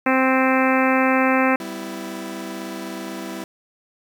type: harmonic tone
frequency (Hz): 261.6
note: C4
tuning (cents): 0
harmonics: 1 / 2 / 3 / 4 / 5 / 6 / 7 / 8 / 9 / 10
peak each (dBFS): -19 / -22 / -24 / -25 / -26 / -27 / -27 / -28 / -29 / -29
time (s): 0.06-1.56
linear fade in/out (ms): 5
type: chord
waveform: sawtooth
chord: E minor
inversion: first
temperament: equal with one note detuned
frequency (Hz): 196 / 252 / 329.6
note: G3 / B3 / E4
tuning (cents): 0 / +35 / 0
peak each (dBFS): -30 / -31 / -28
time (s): 1.6-3.44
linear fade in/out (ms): 2
effects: 8-bit